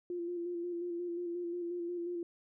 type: tone with vibrato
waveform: sine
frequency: 347.4 Hz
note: F4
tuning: 9 cents flat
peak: -35 dBFS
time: 0.1-2.23 s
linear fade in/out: 2 ms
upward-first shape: square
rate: 5.6 Hz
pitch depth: 26 cents each way
effects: none